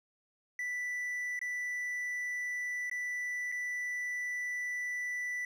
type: tone with dropouts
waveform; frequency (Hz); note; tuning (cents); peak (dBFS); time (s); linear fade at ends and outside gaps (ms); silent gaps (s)
triangle; 1975; B6; 0; -32; 0.59-5.45; 2; 1.392-1.414 / 2.898-2.913 / 3.518-3.522
effects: none